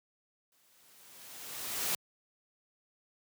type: noise with exponential growth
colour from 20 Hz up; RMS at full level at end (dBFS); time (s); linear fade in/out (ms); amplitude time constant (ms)
white; -31; 0.52-1.95; 1; 310
effects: high-pass 100 Hz 12 dB/octave